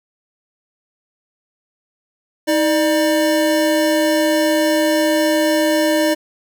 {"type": "tone pair together", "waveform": "square", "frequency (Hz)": [316.8, 598], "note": ["D#4", "D5"], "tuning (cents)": [31, 31], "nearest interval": "major seventh", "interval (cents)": 1100, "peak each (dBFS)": -17, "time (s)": [2.47, 6.15], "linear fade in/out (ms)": 20, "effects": []}